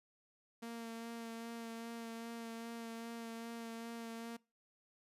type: tone with vibrato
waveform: sawtooth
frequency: 230.2 Hz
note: A#3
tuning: 22 cents flat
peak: -40 dBFS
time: 0.62-4.37 s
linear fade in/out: 10 ms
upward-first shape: sine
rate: 2.5 Hz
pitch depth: 17 cents each way
effects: noise-tail reverb RT60 0.3 s tail -23 dB re dry + resampled to 32000 Hz